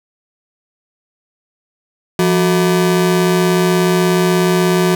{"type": "ring-modulated tone", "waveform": "40% pulse", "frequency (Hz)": 270, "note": "C#4", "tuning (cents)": -45, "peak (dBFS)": -7, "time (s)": [2.19, 4.95], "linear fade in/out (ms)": 2, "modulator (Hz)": 96.7, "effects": []}